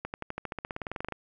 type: accelerating click train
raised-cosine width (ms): 0.5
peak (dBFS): -19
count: 19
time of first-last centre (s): 0.05-1.123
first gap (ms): 89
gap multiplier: 0.95
effects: none